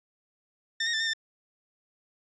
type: tone with pitch steps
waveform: 20% pulse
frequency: 1804 / 1863 / 1772 / 1819 / 1788 Hz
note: A6 / A#6 / A6 / A#6 / A6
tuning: +43 / -2 / +12 / -43 / +27 cents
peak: -21 dBFS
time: 0.8-1.135 s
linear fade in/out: 5 ms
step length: 67 ms
effects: resampled to 16000 Hz